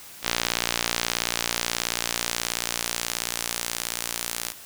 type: tone with band-pass filter sweep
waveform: sawtooth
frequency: 58.5 Hz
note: A#1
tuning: 7 cents sharp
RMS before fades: -29 dBFS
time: 0.22-4.54 s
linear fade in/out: 50 ms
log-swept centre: 4600 to 11000 Hz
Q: 0.71
effects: white hiss -44 dBFS RMS until 4.65 s